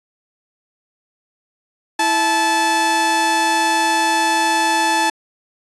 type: tone pair together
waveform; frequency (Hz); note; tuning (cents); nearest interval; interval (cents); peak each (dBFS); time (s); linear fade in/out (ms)
sawtooth; 328.9 / 870; E4 / A5; -4 / -20; octave + perfect fourth; 1684; -19 / -11; 1.99-5.1; 5
effects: resampled to 24000 Hz